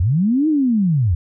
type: linear two-way sweep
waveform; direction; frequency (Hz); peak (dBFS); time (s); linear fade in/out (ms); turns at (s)
sine; up then down; 76.4 to 320 to 76.4; -13; 0-1.15; 5; 0.48
effects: none